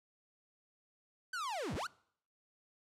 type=linear two-way sweep; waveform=45% pulse; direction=down then up; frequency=1554 to 55.7 to 1554 Hz; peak=-37 dBFS; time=1.33-1.87 s; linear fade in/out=5 ms; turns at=1.75 s; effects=noise-tail reverb RT60 0.6 s tail -23 dB re dry + low-pass 9000 Hz 12 dB/octave